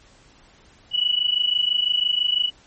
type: tone pair together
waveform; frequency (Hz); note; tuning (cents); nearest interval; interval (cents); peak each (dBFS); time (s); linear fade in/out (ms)
sine; 2934 / 2960; F#7 / F#7; -15 / 0; unison; 15; -21; 0.91-2.51; 50
effects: pink hiss -53 dBFS RMS until 2.66 s + MP3 32 kbps